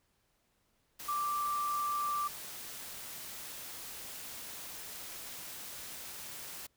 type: tone in noise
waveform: sine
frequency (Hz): 1174.7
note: D6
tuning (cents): 0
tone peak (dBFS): -31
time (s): 1.08-2.28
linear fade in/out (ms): 10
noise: white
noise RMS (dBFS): -45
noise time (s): 0.99-6.67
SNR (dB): +11
effects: pink hiss -75 dBFS RMS until 6.76 s